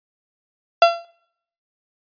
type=tone with exponential decay; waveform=35% pulse; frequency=680 Hz; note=F5; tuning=46 cents flat; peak=-4 dBFS; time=0.82-1.05 s; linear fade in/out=2 ms; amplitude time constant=49 ms; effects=noise-tail reverb RT60 0.7 s tail -24 dB re dry + resampled to 11025 Hz